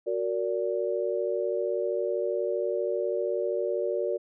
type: chord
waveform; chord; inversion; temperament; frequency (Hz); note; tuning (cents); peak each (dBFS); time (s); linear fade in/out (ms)
sine; Gb augmented; none; just; 370 / 462.5 / 578.1; Gb4 / Bb4 / D5; 0 / -14 / -27; -30; 0.06-4.18; 20
effects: none